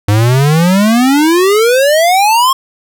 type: exponential sweep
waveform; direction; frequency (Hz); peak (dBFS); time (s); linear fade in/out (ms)
square; up; 100.4 to 1087; -7; 0.08-2.53; 5
effects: none